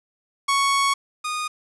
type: tone pair in turn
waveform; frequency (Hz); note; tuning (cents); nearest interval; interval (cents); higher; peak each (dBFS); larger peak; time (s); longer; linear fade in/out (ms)
sawtooth; 1110 / 1231.2; C#6 / D#6; +2 / -19; major second; 179; second; -14 / -21; first; 0.48-0.94 / 1.24-1.48; first; 10
effects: resampled to 24000 Hz + 8-bit